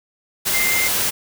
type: tone in noise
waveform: sine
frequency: 2093 Hz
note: C7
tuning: in tune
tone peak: -19 dBFS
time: 0.53-0.89 s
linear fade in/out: 20 ms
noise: white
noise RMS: -20 dBFS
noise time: 0.45-1.11 s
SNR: -2 dB
effects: none